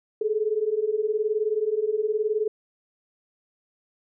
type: beating tone pair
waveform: sine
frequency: 417.3 / 436.3 Hz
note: G#4 / A4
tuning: +8 / -15 cents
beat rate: 19 Hz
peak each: -26 / -24 dBFS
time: 0.21-2.48 s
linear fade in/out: 5 ms
effects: none

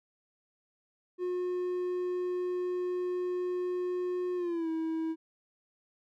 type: tone with pitch glide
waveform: triangle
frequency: 360.4 to 322.9 Hz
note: F#4 to E4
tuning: -45 to -36 cents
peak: -28 dBFS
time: 1.18-5.16 s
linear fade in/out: 50 ms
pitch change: -191 cents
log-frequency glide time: 4.36-4.69 s
effects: none

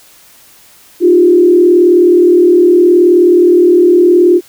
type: tone with frequency modulation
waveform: sine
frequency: 352.9 Hz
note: F4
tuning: 18 cents sharp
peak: -3 dBFS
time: 1-4.41 s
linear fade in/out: 50 ms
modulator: 39.2 Hz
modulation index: 0.76
effects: white hiss -42 dBFS RMS until 4.48 s

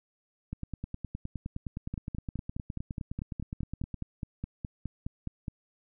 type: two click trains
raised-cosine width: 5 ms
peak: -23 / -22 dBFS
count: 34 / 18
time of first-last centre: 0.53-3.943 / 1.94-5.482 s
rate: 9.67 / 4.8 Hz
effects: none

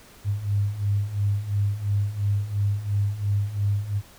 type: beating tone pair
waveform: sine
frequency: 99.7 / 102.6 Hz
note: G2 / G#2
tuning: +30 / -21 cents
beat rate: 2.9 Hz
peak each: -27 / -23 dBFS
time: 0.24-4.02 s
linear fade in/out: 50 ms
effects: pink hiss -50 dBFS RMS until 4.18 s

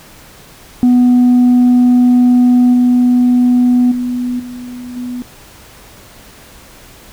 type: tone with level steps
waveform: sine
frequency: 246.9 Hz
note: B3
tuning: in tune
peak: -3 / -5 / -14 / -24 / -19 dBFS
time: 0.83-5.22 s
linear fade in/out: 0 ms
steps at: 2.73 / 3.91 / 4.39 / 4.96 s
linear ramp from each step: 10 ms
effects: tanh soft clip ceiling -4 dBFS + pink hiss -39 dBFS RMS until 7.12 s

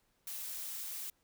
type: noise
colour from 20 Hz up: blue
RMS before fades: -42 dBFS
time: 0.27-1.1 s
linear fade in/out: 2 ms
effects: pink hiss -75 dBFS RMS until 1.23 s

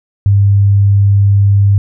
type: tone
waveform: sine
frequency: 100 Hz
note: G2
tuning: 35 cents sharp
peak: -5 dBFS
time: 0.26-1.78 s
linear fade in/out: 0 ms
effects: none

